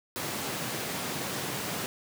pink high-pass noise, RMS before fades -34 dBFS, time 0.16-1.86 s, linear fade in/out 0 ms, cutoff 120 Hz, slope 24 dB/octave, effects none

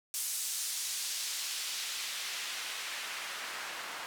white noise with band-pass filter sweep, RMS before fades -38 dBFS, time 0.14-4.06 s, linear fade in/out 0 ms, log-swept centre 8300 to 1200 Hz, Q 0.85, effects none

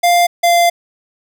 square tone pair in turn, 698.5 / 691.3 Hz, F5 / F5, 0 / -18 cents, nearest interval unison, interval 18 cents, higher first, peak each -9 dBFS, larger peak neither, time 0.03-0.27 / 0.43-0.7 s, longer second, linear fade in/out 10 ms, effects none

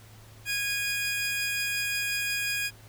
sawtooth tone pair together, 1645.2 / 2465 Hz, G#6 / D#7, -17 / -17 cents, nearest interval perfect fifth, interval 700 cents, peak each -28 / -26 dBFS, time 0.45-2.71 s, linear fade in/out 50 ms, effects added 108 Hz sine -50 dBFS peak until 2.88 s + pink hiss -54 dBFS RMS until 2.88 s

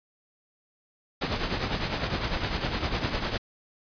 pink noise with tremolo, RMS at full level -26 dBFS, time 1.21-3.38 s, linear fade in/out 10 ms, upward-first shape triangle, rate 9.9 Hz, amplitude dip 65%, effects resampled to 11025 Hz

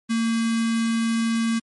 square tone with notch filter, 228 Hz, A#3, 38 cents flat, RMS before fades -22 dBFS, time 0.09-1.6 s, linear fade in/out 20 ms, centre 670 Hz, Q 0.94, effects MP3 48 kbps

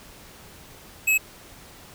square tone, 2575 Hz, E7, 41 cents flat, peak -18 dBFS, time 1.07-1.18 s, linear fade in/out 10 ms, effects pink hiss -47 dBFS RMS until 1.94 s

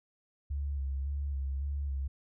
sine tone with vibrato, 69.4 Hz, C#2, 3 cents sharp, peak -31 dBFS, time 0.5-2.08 s, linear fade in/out 10 ms, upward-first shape square, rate 1.8 Hz, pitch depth 37 cents each way, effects none

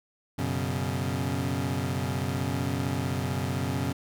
25% pulse chord, F# suspended fourth, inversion none, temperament equal with one note detuned, 92.5 / 123.47 / 139.15 Hz, F#2 / B2 / C#3, 0 / 0 / +7 cents, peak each -28 dBFS, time 0.38-3.93 s, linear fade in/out 10 ms, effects none

